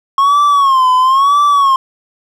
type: tone with vibrato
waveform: triangle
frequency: 1086 Hz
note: C#6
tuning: 36 cents flat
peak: -5 dBFS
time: 0.18-1.76 s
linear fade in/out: 2 ms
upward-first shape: sine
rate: 1 Hz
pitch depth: 120 cents each way
effects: none